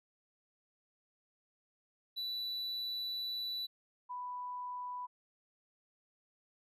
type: tone pair in turn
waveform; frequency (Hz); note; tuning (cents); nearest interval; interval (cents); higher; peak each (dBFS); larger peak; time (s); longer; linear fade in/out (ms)
triangle / sine; 3961 / 990.2; B7 / B5; +4 / +4; 2 octaves; 2400; first; -35 / -39; first; 2.16-3.67 / 4.09-5.07; first; 20
effects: resampled to 32000 Hz